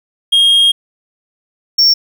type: tone pair in turn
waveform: triangle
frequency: 3246 / 5473 Hz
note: G#7 / F8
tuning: -40 / -36 cents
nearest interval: major sixth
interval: 904 cents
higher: second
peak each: -5 dBFS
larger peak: neither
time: 0.32-0.72 / 1.78-1.94 s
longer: first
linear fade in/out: 10 ms
effects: 7-bit